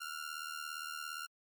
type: ring-modulated tone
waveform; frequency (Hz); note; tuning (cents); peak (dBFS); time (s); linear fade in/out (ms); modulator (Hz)
sawtooth; 1396.9; F6; 0; -34; 0-1.27; 20; 38.7
effects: MP3 96 kbps